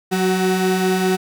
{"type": "tone pair together", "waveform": "35% pulse", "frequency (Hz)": [185, 374.9], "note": ["F#3", "F#4"], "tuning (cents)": [0, 23], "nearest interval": "octave", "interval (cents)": 1223, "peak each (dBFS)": -17, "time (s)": [0.11, 1.17], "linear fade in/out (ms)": 20, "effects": []}